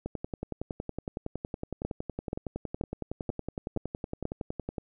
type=two click trains; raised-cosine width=2 ms; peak=-20 / -17 dBFS; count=52 / 6; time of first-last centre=0.06-4.782 / 1.85-4.254 s; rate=10.8 / 2.08 Hz; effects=none